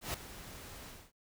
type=noise with ADSR envelope; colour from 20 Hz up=pink; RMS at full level=-35 dBFS; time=0.01-1.12 s; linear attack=130 ms; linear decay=4 ms; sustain=-14 dB; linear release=240 ms; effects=noise-tail reverb RT60 0.1 s tail -24 dB re dry